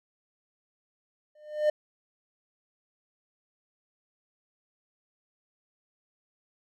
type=tone with exponential growth; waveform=triangle; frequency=604 Hz; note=D5; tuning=48 cents sharp; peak=-16 dBFS; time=1.35-1.7 s; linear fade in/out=5 ms; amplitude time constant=76 ms; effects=none